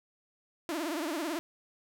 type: tone with vibrato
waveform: sawtooth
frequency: 317.7 Hz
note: D#4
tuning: 36 cents sharp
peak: -28 dBFS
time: 0.69-1.39 s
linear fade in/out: 0 ms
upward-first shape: triangle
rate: 18 Hz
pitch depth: 210 cents each way
effects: none